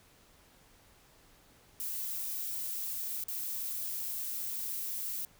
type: noise with dropouts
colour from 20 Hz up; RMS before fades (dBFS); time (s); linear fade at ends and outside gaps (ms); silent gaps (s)
violet; -37; 1.8-5.25; 0; 3.238-3.284
effects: pink hiss -62 dBFS RMS until 5.39 s